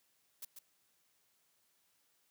blue noise with echo, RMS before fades -45 dBFS, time 0.42-0.45 s, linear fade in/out 5 ms, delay 140 ms, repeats 1, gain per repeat -6 dB, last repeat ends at 0.59 s, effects white hiss -75 dBFS RMS until 2.3 s + high-pass 80 Hz 12 dB/octave

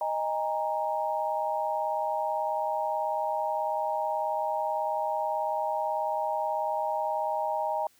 sine chord, D# suspended fourth, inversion none, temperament equal with one note detuned, 622.3 / 814 / 932.3 Hz, D#5 / G#5 / A#5, 0 / -35 / 0 cents, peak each -31 dBFS, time 0.01-7.87 s, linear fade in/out 2 ms, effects white hiss -63 dBFS RMS until 7.99 s

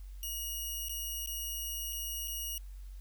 5% pulse tone with dropouts, 2884 Hz, F#7, 45 cents flat, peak -28 dBFS, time 0.23-2.58 s, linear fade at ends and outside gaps 1 ms, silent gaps 0.885-0.894 / 1.261-1.273 / 1.926-1.929 / 2.276-2.28 s, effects added 47 Hz sine -43 dBFS peak until 3 s + white hiss -66 dBFS RMS until 3 s

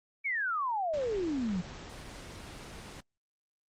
sine exponential sweep, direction down, 2305 to 168.5 Hz, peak -29 dBFS, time 0.24-1.62 s, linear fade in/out 20 ms
pink noise, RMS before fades -44 dBFS, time 0.93-3.01 s, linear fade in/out 10 ms
effects low-pass 7000 Hz 12 dB/octave + Opus 24 kbps

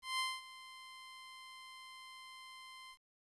15% pulse tone with ADSR envelope, 1041 Hz, C6, 9 cents flat, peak -27 dBFS, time 0.02-2.98 s, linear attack 170 ms, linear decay 220 ms, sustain -18 dB, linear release 77 ms, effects resampled to 24000 Hz + 11-bit

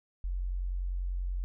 sine tone, 45.21 Hz, F#1, 39 cents flat, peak -30 dBFS, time 0.24-1.44 s, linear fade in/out 0 ms, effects none

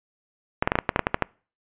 clicks, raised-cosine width 0.5 ms, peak -4 dBFS, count 11, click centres 0.625 / 0.675 / 0.719 / 0.755 / 0.788 / 0.892 / 0.961 / 0.993 / 1.069 / 1.144 / 1.223 s, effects noise-tail reverb RT60 0.4 s tail -25 dB re dry + resampled to 8000 Hz

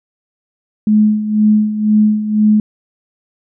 sine tone with tremolo, 212.8 Hz, G#3, 42 cents sharp, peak -6 dBFS, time 0.87-2.6 s, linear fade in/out 2 ms, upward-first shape sine, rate 2 Hz, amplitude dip 70%, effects none

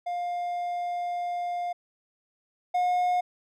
triangle tone pair in turn, 705 / 719 Hz, F5 / F#5, +16 / -50 cents, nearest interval unison, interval 34 cents, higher second, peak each -26 / -20 dBFS, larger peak second, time 0.06-1.73 / 2.74-3.21 s, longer first, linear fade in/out 10 ms, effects none

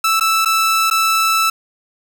sawtooth tone with dropouts, 1318.5 Hz, E6, in tune, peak -9 dBFS, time 0.04-1.5 s, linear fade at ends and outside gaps 5 ms, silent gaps 0.198-0.208 / 0.449-0.457 / 0.901-0.91 s, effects none

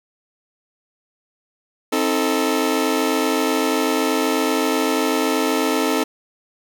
sawtooth chord, A diminished, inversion first, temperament just, 264 / 316.8 / 440 Hz, C4 / Eb4 / A4, +16 / +31 / 0 cents, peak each -18 dBFS, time 1.92-6.04 s, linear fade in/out 10 ms, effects none

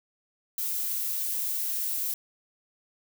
violet noise, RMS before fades -30 dBFS, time 0.58-2.14 s, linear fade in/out 2 ms, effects none

